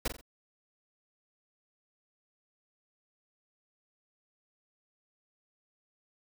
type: noise with echo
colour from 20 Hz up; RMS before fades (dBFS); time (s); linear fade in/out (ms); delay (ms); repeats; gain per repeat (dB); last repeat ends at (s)
pink; -31; 0.05-0.08; 5; 44; 3; -8; 0.212
effects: none